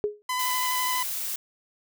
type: tone with exponential decay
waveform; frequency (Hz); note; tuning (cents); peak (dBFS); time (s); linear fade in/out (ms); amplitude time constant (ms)
sine; 417.1; G#4; +7; -19; 0.04-0.22; 0; 37
type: tone with vibrato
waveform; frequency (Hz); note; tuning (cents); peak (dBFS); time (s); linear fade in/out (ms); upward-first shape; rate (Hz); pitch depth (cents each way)
sawtooth; 1007; B5; +33; -22; 0.29-1.03; 5; square; 12; 11
type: noise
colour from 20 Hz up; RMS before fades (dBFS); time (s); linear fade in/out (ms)
blue; -31; 0.39-1.36; 5
effects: none